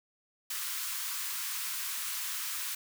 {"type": "high-pass noise", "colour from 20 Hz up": "white", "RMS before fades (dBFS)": -36, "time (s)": [0.5, 2.75], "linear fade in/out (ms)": 5, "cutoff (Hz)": 990, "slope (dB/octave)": 48, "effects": []}